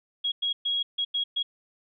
sine tone bursts at uneven times, 3306 Hz, G#7, 9 cents flat, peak -24 dBFS, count 6, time 0.24-0.32 / 0.42-0.53 / 0.65-0.83 / 0.98-1.05 / 1.14-1.24 / 1.36-1.43 s, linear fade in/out 10 ms, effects none

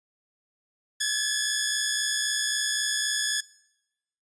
10% pulse tone pair together, 1661.2 / 1725 Hz, G#6 / A6, 0 / -35 cents, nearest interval minor second, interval 65 cents, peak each -20 / -17 dBFS, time 1-3.41 s, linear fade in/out 10 ms, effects noise-tail reverb RT60 0.9 s tail -22 dB re dry + resampled to 22050 Hz

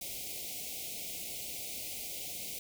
white band-stop noise, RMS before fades -41 dBFS, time 0.01-2.59 s, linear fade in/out 5 ms, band 780 to 2100 Hz, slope 96 dB/octave, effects none

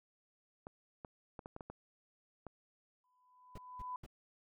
clicks, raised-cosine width 1 ms, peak -32 dBFS, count 8, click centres 0.669 / 1.048 / 1.392 / 1.459 / 1.564 / 1.608 / 1.7 / 2.467 s
sine tone with exponential growth, 1000 Hz, B5, 21 cents sharp, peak -38 dBFS, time 3.04-3.96 s, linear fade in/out 2 ms, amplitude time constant 200 ms
brown noise bursts, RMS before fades -48 dBFS, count 3, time 3.55-4.063 s, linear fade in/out 5 ms, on 31 ms, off 210 ms
effects none

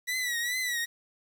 sawtooth tone with vibrato, 1951 Hz, B6, 22 cents flat, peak -25 dBFS, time 0.07-0.86 s, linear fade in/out 20 ms, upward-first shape triangle, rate 2.4 Hz, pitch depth 92 cents each way, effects 9-bit

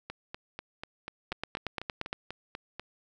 two click trains, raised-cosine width 0.3 ms, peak -22 / -16 dBFS, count 12 / 8, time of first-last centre 0.1-2.796 / 1.32-2.129 s, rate 4.08 / 8.65 Hz, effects none

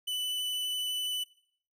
45% pulse tone with vibrato, 2991 Hz, F#7, 18 cents sharp, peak -31 dBFS, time 0.07-1.24 s, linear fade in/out 10 ms, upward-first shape sine, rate 12 Hz, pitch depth 8 cents each way, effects noise-tail reverb RT60 0.6 s tail -22 dB re dry

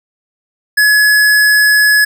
square tone, 1696 Hz, G#6, 36 cents sharp, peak -7 dBFS, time 0.77-2.05 s, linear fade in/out 10 ms, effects none

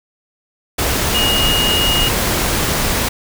sine tone in noise, 2865 Hz, F7, 44 cents sharp, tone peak -15 dBFS, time 1.14-2.09 s, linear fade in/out 10 ms, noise pink, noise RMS -17 dBFS, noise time 0.78-3.09 s, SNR -1 dB, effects none

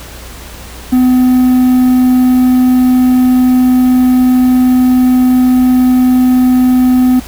triangle tone with quantisation, 253 Hz, B3, 42 cents sharp, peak -3 dBFS, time 0.92-7.2 s, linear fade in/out 10 ms, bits 5, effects added 60 Hz sine -30 dBFS peak until 7.27 s + pink hiss -31 dBFS RMS until 7.27 s

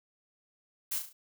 blue noise with echo, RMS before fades -33 dBFS, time 0.91-0.99 s, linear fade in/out 10 ms, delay 35 ms, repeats 4, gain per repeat -6 dB, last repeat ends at 1.13 s, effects none

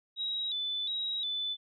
sine tone with vibrato, 3662 Hz, A#7, 32 cents flat, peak -31 dBFS, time 0.16-1.57 s, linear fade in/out 50 ms, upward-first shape square, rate 1.4 Hz, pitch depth 78 cents each way, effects none

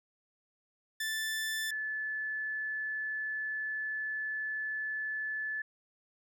sawtooth / sine tone pair in turn, 1760 / 1733.8 Hz, A6 / A6, 0 / -26 cents, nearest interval unison, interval 26 cents, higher first, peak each -29 / -33 dBFS, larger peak first, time 1-1.71 / 1.71-5.62 s, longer second, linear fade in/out 5 ms, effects none

